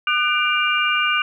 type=tone cluster; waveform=sine; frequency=1214 / 1496 / 2368 / 2812 Hz; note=D#6 / F#6 / D7 / F7; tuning=-43 / +19 / +14 / +11 cents; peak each=-22 dBFS; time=0.07-1.22 s; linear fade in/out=2 ms; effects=none